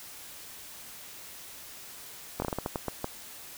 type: slowing click train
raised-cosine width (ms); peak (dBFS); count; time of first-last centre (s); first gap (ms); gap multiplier
1; -16; 10; 2.4-3.044; 21; 1.29
effects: white hiss -46 dBFS RMS until 3.57 s